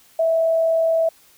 sine tone with frequency modulation, 654 Hz, E5, 14 cents flat, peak -15 dBFS, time 0.19-1.09 s, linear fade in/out 5 ms, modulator 39.7 Hz, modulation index 0.23, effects white hiss -53 dBFS RMS until 1.37 s

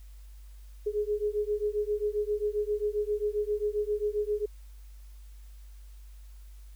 sine beating tone pair, 414.9 / 422.4 Hz, G#4 / G#4, -2 / +29 cents, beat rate 7.5 Hz, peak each -30 dBFS, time 0.86-4.46 s, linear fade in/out 10 ms, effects added 50 Hz sine -45 dBFS peak until 6.75 s + white hiss -64 dBFS RMS until 6.75 s

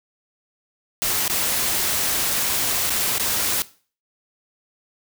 white noise with dropouts, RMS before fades -22 dBFS, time 1.02-3.62 s, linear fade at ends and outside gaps 0 ms, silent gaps 1.279-1.298 / 2.897-2.903 / 3.182-3.197 s, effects noise-tail reverb RT60 0.4 s tail -18 dB re dry

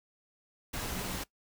sine tone in noise, 185 Hz, F#3, in tune, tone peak -42 dBFS, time 0.92-1.19 s, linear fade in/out 10 ms, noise pink, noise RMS -37 dBFS, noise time 0.73-1.24 s, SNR -8 dB, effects noise-tail reverb RT60 0.1 s tail -19 dB re dry

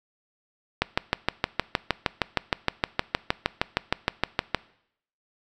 click train, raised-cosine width 0.3 ms, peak -4 dBFS, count 25, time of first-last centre 0.82-4.547 s, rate 6.44 Hz, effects noise-tail reverb RT60 0.7 s tail -21 dB re dry

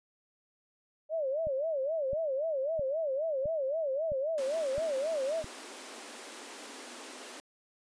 sine tone with vibrato, 587.3 Hz, D5, in tune, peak -29 dBFS, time 1.09-5.44 s, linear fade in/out 50 ms, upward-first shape sine, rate 3.8 Hz, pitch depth 200 cents each way
click train, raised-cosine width 5 ms, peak -31 dBFS, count 7, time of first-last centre 1.47-5.444 s, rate 1.51 Hz
pink high-pass noise, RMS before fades -46 dBFS, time 4.38-7.4 s, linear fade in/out 0 ms, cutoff 230 Hz, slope 96 dB/octave
effects resampled to 22050 Hz

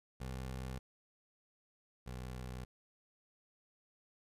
20% pulse tone pair in turn, 64.5 / 62.88 Hz, C2 / B1, -24 / +32 cents, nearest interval unison, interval 44 cents, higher first, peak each -36 / -38 dBFS, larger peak first, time 0.2-0.79 / 2.06-2.65 s, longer neither, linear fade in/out 10 ms, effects resampled to 32000 Hz + 13-bit

